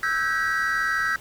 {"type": "tone cluster", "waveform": "triangle", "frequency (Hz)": [1308, 1541, 1621, 1928], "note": ["E6", "G6", "G#6", "B6"], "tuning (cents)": [-14, -30, -42, -42], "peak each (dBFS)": -25, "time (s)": [0.03, 1.16], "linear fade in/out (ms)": 2, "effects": ["tanh soft clip ceiling -12 dBFS", "pink hiss -46 dBFS RMS until 1.2 s"]}